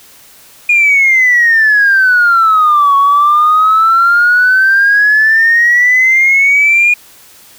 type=exponential two-way sweep; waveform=sine; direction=down then up; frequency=2446 to 1108.7 to 2446 Hz; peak=-4 dBFS; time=0.69-6.94 s; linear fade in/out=5 ms; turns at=2.96 s; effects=tanh soft clip ceiling -1 dBFS + white hiss -40 dBFS RMS until 7.58 s

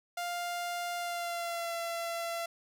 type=tone with pitch glide; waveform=sawtooth; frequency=700 to 676.5 Hz; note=F5 to E5; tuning=+4 to +45 cents; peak=-30 dBFS; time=0.17-2.46 s; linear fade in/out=5 ms; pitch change=-59 cents; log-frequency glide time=0.97-1.73 s; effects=none

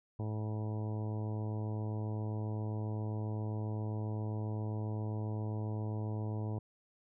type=harmonic tone; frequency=107.5 Hz; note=A2; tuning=40 cents flat; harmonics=1 / 2 / 3 / 4 / 5 / 6 / 7 / 8 / 9; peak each=-35 / -44 / -46 / -48 / -52 / -53 / -54 / -56 / -55 dBFS; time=0.19-6.59 s; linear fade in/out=5 ms; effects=none

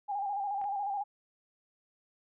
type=tone with vibrato; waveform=sine; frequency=804 Hz; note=G5; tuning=44 cents sharp; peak=-31 dBFS; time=0.08-1.04 s; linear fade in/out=20 ms; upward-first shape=square; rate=14 Hz; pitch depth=47 cents each way
type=clicks; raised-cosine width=0.5 ms; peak=-38 dBFS; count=2; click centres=0.615 / 0.641 s
effects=none

